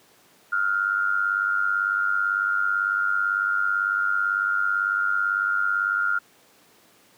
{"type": "tone with amplitude modulation", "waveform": "sine", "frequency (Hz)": 1405, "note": "F6", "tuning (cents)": 10, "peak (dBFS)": -17, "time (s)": [0.52, 6.19], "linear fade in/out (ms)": 10, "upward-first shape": "sine", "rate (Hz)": 98, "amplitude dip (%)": 75, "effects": ["pink hiss -56 dBFS RMS until 7.17 s", "high-pass 200 Hz 12 dB/octave"]}